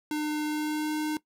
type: tone with pitch glide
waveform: square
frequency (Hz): 302.3 to 305.8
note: D#4 to D#4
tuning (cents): -50 to -30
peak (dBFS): -28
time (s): 0.11-1.17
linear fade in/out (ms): 2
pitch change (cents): +20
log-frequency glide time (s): 0.45-0.93
effects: noise-tail reverb RT60 0.1 s tail -18 dB re dry